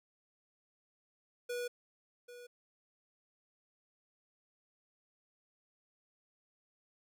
square tone with echo, 486.4 Hz, B4, 26 cents flat, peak -37 dBFS, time 1.49-1.68 s, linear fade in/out 10 ms, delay 790 ms, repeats 1, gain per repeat -13 dB, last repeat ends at 2.47 s, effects none

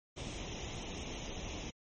pink noise with comb filter, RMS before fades -42 dBFS, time 0.16-1.71 s, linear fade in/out 20 ms, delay 0.33 ms, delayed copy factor +0.65, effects MP3 32 kbps

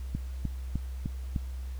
click train, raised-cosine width 5 ms, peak -18 dBFS, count 5, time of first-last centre 0.15-1.362 s, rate 3.3 Hz, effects added 64 Hz sine -34 dBFS peak until 1.79 s + pink hiss -56 dBFS RMS until 1.79 s

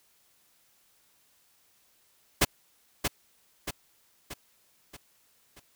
pink noise with echo, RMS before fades -21 dBFS, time 2.41-2.45 s, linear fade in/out 10 ms, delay 630 ms, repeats 5, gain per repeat -6 dB, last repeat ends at 5.6 s, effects white hiss -66 dBFS RMS until 5.75 s

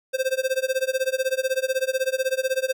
square tone with tremolo, 523.3 Hz, C5, in tune, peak -19 dBFS, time 0.13-2.73 s, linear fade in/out 20 ms, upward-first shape sine, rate 16 Hz, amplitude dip 95%, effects none

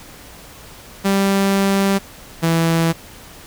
sawtooth tone pair in turn, 196.3 / 165.07 Hz, G3 / E3, +3 / +3 cents, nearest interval minor third, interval 300 cents, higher first, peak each -10 dBFS, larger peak neither, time 1.04-1.99 / 2.42-2.93 s, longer first, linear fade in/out 20 ms, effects pink hiss -40 dBFS RMS until 3.46 s

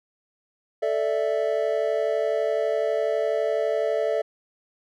triangle chord, A suspended fourth, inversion none, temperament equal, 440 / 587.3 / 659.3 Hz, A4 / D5 / E5, 0 / 0 / 0 cents, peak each -24 dBFS, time 0.82-4.22 s, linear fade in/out 10 ms, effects none

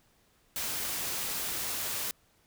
white noise, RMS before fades -34 dBFS, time 0.56-2.11 s, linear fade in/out 0 ms, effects pink hiss -67 dBFS RMS until 2.46 s

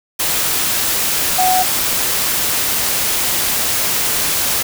sine tone in noise, 740 Hz, F#5, in tune, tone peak -12 dBFS, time 1.38-1.63 s, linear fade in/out 10 ms, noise white, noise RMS -17 dBFS, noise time 0.19-4.63 s, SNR +2 dB, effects none

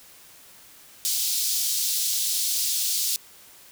pink high-pass noise, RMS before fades -25 dBFS, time 1.05-3.16 s, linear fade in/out 0 ms, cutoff 4000 Hz, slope 24 dB/octave, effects white hiss -50 dBFS RMS until 3.71 s

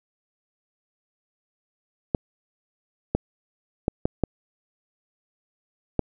clicks, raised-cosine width 2 ms, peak -7 dBFS, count 6, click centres 2.148 / 3.15 / 3.881 / 4.055 / 4.237 / 5.993 s, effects none

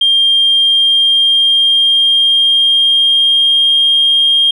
sine tone with pitch glide, 3200 to 3222 Hz, G7 to G7, +35 to +47 cents, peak -6 dBFS, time 0.01-4.51 s, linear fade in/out 5 ms, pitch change +12 cents, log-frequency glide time 0.43-3.75 s, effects tanh soft clip ceiling -2 dBFS

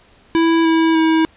square tone with pitch steps, 329.6 / 325.4 / 321.3 Hz, E4 / E4 / E4, 0 / -22 / -44 cents, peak -12 dBFS, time 0.35-1.25 s, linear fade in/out 0 ms, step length 300 ms, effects pink hiss -50 dBFS RMS until 1.36 s + resampled to 8000 Hz

